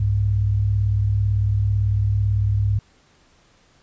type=tone pair together; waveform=sine; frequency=64.32 / 102.3 Hz; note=C2 / G#2; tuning=-29 / -26 cents; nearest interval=minor sixth; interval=803 cents; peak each=-24 / -17 dBFS; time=0-2.79 s; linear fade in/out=5 ms; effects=pink hiss -57 dBFS RMS until 3.82 s + resampled to 16000 Hz